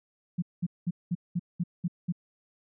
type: tone bursts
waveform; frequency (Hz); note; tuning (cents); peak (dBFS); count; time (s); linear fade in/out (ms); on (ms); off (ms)
sine; 174.61; F3; 0; -25; 8; 0.38-2.124; 10; 43; 200
effects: none